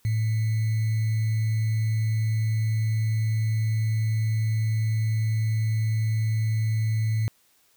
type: tone with sample-and-hold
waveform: sine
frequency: 110 Hz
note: A2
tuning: in tune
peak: -21 dBFS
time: 0.05-7.28 s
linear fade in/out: 0 ms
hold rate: 2100 Hz
effects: white hiss -63 dBFS RMS until 7.76 s